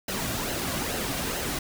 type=noise with flanger; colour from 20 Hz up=pink; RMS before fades=-30 dBFS; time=0.08-1.59 s; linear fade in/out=5 ms; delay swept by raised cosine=0.85 to 2.35 ms; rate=2.3 Hz; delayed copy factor=-0.5; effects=none